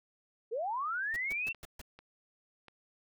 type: linear sweep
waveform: sine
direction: up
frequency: 415.3 to 2745 Hz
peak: -32 dBFS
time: 0.51-1.53 s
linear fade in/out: 20 ms
type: noise bursts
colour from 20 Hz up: pink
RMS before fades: -46 dBFS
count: 5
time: 1.14-1.815 s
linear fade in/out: 2 ms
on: 23 ms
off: 140 ms
type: clicks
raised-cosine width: 0.3 ms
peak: -36 dBFS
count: 3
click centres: 1.547 / 1.99 / 2.683 s
effects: none